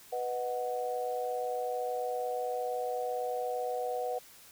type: chord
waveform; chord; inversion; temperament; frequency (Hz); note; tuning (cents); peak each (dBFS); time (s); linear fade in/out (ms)
sine; B major; none; equal; 493.9 / 622.3 / 740; B4 / D#5 / F#5; 0 / 0 / 0; -34 / -40 / -35; 0.12-4.19; 10
effects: white hiss -55 dBFS RMS until 4.51 s